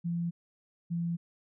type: tone pair in turn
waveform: sine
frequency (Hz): 170.7 / 169.99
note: F3 / F3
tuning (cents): -39 / -46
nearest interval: unison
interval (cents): 7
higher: first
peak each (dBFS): -29 / -29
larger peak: neither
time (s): 0.04-0.31 / 0.9-1.17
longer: neither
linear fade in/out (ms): 20
effects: none